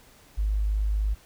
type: tone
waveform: sine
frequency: 51.91 Hz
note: G#1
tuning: in tune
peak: -22 dBFS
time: 0.37-1.15 s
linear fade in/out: 20 ms
effects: pink hiss -55 dBFS RMS until 1.25 s